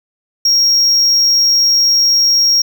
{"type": "tone", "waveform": "triangle", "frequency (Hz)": 5588, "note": "F8", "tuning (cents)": 0, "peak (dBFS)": -7, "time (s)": [0.45, 2.62], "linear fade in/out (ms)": 5, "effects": []}